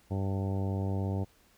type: harmonic tone with a mistuned harmonic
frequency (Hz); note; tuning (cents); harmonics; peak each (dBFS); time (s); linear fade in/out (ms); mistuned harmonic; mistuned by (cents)
97; G2; -18; 1 / 2 / 3 / 4 / 5 / 6 / 7 / 8 / 9; -30 / -36 / -40 / -42 / -44 / -46 / -47 / -48 / -49; 0.1-1.25; 20; 9; +37
effects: pink hiss -64 dBFS RMS until 1.57 s